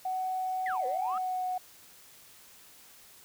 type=tone with pitch glide; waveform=sine; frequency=747 to 736.3 Hz; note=F#5 to F#5; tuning=+16 to -9 cents; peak=-29 dBFS; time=0.05-1.58 s; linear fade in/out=5 ms; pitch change=-25 cents; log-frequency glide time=1.02-1.47 s
type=exponential two-way sweep; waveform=sine; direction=down then up; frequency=2093 to 483.4 to 1331 Hz; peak=-32 dBFS; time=0.66-1.18 s; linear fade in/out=2 ms; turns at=0.86 s
effects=tanh soft clip ceiling -22 dBFS + white hiss -55 dBFS RMS until 3.24 s